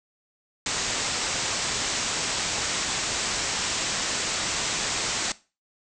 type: low-pass noise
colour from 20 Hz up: white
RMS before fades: -28 dBFS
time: 0.66-5.32 s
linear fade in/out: 2 ms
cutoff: 8100 Hz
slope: 96 dB/octave
effects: noise-tail reverb RT60 0.3 s tail -18 dB re dry